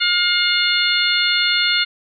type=harmonic tone with a mistuned harmonic; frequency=710 Hz; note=F5; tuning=28 cents sharp; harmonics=2 / 3 / 4 / 5 / 6; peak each=-21 / -21 / -21 / -21 / -21 dBFS; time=0-1.85 s; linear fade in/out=20 ms; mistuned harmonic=4; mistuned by=+17 cents; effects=none